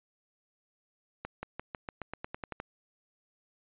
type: accelerating click train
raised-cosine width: 0.5 ms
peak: -22 dBFS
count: 12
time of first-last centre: 1.25-2.601 s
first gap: 180 ms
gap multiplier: 0.92
effects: resampled to 8000 Hz